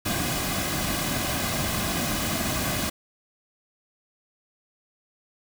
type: noise with comb filter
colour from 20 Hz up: pink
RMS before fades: -27 dBFS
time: 0.05-2.9 s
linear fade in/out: 10 ms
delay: 2.2 ms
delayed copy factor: -0.6
effects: none